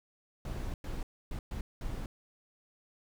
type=noise bursts at uneven times; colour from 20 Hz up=brown; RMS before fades=-37 dBFS; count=5; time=0.45-0.74 / 0.84-1.03 / 1.31-1.39 / 1.51-1.61 / 1.81-2.06 s; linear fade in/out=2 ms; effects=none